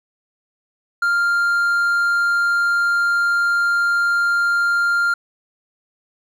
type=tone; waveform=triangle; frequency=1396.9 Hz; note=F6; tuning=in tune; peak=-13 dBFS; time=1.02-5.14 s; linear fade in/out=5 ms; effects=none